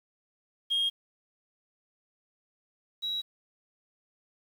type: tone pair in turn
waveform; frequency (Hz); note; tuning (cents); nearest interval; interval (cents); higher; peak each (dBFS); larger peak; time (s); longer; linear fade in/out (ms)
sine; 3245 / 3871; G#7 / B7; -41 / -35; minor third; 306; second; -23 / -29; first; 0.7-0.9 / 3.02-3.22; neither; 20
effects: tanh soft clip ceiling -22 dBFS + 9-bit